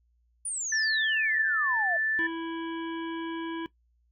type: exponential sweep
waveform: sine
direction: down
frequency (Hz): 9740 to 643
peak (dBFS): -30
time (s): 0.45-1.97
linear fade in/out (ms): 5
type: tone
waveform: sine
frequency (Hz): 1760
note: A6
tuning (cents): 0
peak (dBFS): -25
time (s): 0.72-2.27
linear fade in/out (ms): 5
type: harmonic tone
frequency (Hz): 329.6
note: E4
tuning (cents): 0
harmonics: 1 / 3 / 5 / 7 / 9 / 10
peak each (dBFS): -32 / -41 / -43 / -49 / -49 / -50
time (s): 2.19-3.66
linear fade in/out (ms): 0
effects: noise-tail reverb RT60 0.1 s tail -17 dB re dry + added 59 Hz sine -65 dBFS peak until 4.11 s